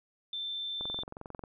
sine tone, 3553 Hz, A7, 16 cents sharp, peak -34 dBFS, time 0.33-1.03 s, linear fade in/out 2 ms
click train, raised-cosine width 1 ms, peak -28 dBFS, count 15, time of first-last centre 0.81-1.438 s, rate 22.3 Hz
effects none

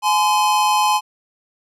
square tone pair together, 844.6 / 1027 Hz, G#5 / C6, +29 / -33 cents, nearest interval minor third, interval 338 cents, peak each -17 / -18 dBFS, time 0.02-1.01 s, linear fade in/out 50 ms, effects low-pass 12000 Hz 12 dB/octave

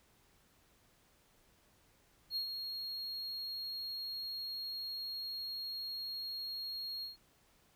triangle tone with ADSR envelope, 4278 Hz, C8, 38 cents sharp, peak -32 dBFS, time 2.3-7.17 s, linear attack 62 ms, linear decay 97 ms, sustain -6 dB, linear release 140 ms, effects pink hiss -69 dBFS RMS until 7.75 s

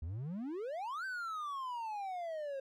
triangle exponential two-way sweep, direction up then down, 73.42 to 1568 to 531 Hz, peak -36 dBFS, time 0.02-2.6 s, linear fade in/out 5 ms, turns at 1.05 s, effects none

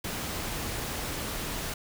pink noise, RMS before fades -34 dBFS, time 0.04-1.74 s, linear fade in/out 5 ms, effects none

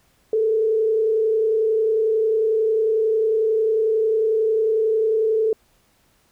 sine tone with frequency modulation, 440 Hz, A4, in tune, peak -16 dBFS, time 0.33-5.53 s, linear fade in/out 2 ms, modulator 31.1 Hz, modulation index 0.45, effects pink hiss -61 dBFS RMS until 6.31 s

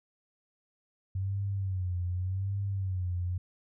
sine tone with vibrato, 94 Hz, F#2, 28 cents sharp, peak -29 dBFS, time 1.15-3.38 s, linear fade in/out 5 ms, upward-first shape sine, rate 0.86 Hz, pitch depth 99 cents each way, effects none

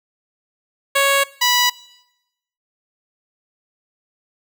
10% pulse tone pair in turn, 554 / 981.7 Hz, C#5 / B5, -1 / -11 cents, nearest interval minor seventh, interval 990 cents, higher second, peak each -5 dBFS, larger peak neither, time 0.95-1.24 / 1.41-1.7 s, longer neither, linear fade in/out 10 ms, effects noise-tail reverb RT60 0.9 s tail -21 dB re dry

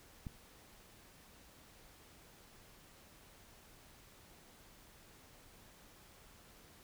click, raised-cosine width 5 ms, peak -30 dBFS, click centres 0.268 s, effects pink hiss -61 dBFS RMS until 6.83 s

